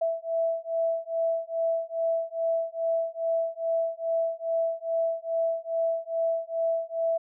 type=beating tone pair; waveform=sine; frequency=659.3 / 661.7 Hz; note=E5 / E5; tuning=0 / +6 cents; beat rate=2.4 Hz; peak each=-28 dBFS; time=0.01-7.18 s; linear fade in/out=10 ms; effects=none